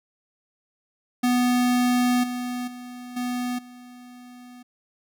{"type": "tone with level steps", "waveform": "square", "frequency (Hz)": 246.9, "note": "B3", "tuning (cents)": 0, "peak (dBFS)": [-19, -28, -37, -26, -43], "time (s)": [1.23, 4.63], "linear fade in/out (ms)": 10, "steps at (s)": [2.23, 2.67, 3.16, 3.58], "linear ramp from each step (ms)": 10, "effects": []}